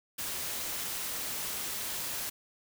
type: noise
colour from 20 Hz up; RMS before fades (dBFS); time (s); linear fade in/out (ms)
white; -36; 0.18-2.3; 10
effects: none